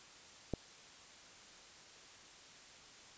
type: click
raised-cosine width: 2 ms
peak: -22 dBFS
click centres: 0.537 s
effects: white hiss -57 dBFS RMS until 3.17 s + resampled to 16000 Hz

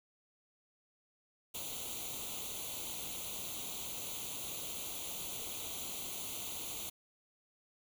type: noise with comb filter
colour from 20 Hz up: white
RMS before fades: -42 dBFS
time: 1.54-6.9 s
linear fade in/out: 10 ms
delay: 0.29 ms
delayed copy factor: +0.85
effects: none

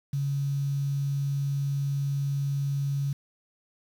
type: tone with quantisation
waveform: sine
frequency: 140 Hz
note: C#3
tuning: 18 cents sharp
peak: -25 dBFS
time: 0.13-3.13 s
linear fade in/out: 5 ms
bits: 8
effects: none

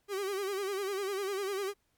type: tone with vibrato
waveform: 45% pulse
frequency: 393.4 Hz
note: G4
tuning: 6 cents sharp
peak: -32 dBFS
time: 0.08-1.74 s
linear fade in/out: 50 ms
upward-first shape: sine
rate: 10 Hz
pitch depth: 78 cents each way
effects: pink hiss -75 dBFS RMS until 1.97 s + MP3 96 kbps

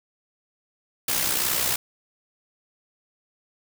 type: noise with amplitude modulation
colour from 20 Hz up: white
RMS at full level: -22 dBFS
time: 1.08-1.76 s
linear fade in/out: 5 ms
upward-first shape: sine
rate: 62.4 Hz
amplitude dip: 50%
effects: none

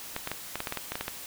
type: clicks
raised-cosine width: 0.3 ms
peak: -15 dBFS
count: 12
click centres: 0.164 / 0.274 / 0.316 / 0.556 / 0.604 / 0.672 / 0.724 / 0.773 / 0.92 / 0.955 / 1.01 / 1.081 s
effects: white hiss -42 dBFS RMS until 1.26 s

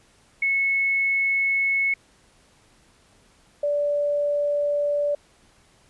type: tone pair in turn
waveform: sine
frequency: 2196 / 581.6 Hz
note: C#7 / D5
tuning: -17 / -17 cents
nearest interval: octave + major seventh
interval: 2300 cents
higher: first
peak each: -19 / -20 dBFS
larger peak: first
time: 0.42-1.94 / 3.63-5.15 s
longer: neither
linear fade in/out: 5 ms
effects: pink hiss -58 dBFS RMS until 5.89 s + resampled to 24000 Hz

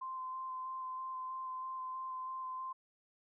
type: tone with vibrato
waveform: sine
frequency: 1038 Hz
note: C6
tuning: 14 cents flat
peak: -39 dBFS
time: 0.01-2.73 s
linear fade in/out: 10 ms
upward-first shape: square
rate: 3.1 Hz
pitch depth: 10 cents each way
effects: none

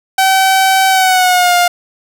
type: tone with pitch glide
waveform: sawtooth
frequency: 766 to 706.5 Hz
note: G5 to F5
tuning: -40 to +20 cents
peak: -4 dBFS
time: 0.18-1.68 s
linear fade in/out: 5 ms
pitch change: -140 cents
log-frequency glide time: 0.89-1.55 s
effects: none

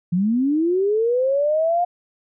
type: linear sweep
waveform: sine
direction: up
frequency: 167.1 to 714 Hz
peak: -16 dBFS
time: 0.12-1.85 s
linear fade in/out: 10 ms
effects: none

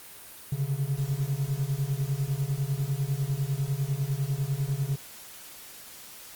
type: beating tone pair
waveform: triangle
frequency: 133.1 / 143.1 Hz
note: C3 / D3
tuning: +30 / -45 cents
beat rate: 10 Hz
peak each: -27 dBFS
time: 0.52-4.96 s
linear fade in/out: 5 ms
effects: white hiss -46 dBFS RMS until 6.35 s + Opus 32 kbps

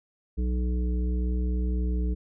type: harmonic tone with a mistuned harmonic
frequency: 61.74 Hz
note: B1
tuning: in tune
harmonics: 1 / 3 / 5 / 7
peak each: -24 / -34 / -38 / -41 dBFS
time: 0.37-2.15 s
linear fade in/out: 20 ms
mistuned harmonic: 1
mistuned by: -25 cents
effects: none

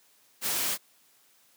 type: noise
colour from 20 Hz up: white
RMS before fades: -29 dBFS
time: 0.41-0.78 s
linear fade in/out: 50 ms
effects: white hiss -63 dBFS RMS until 1.56 s + high-pass 150 Hz 12 dB/octave

